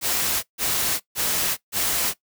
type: noise bursts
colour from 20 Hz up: white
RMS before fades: -23 dBFS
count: 4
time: 0.01-2.14 s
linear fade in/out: 50 ms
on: 420 ms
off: 150 ms
effects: noise-tail reverb RT60 0.1 s tail -18 dB re dry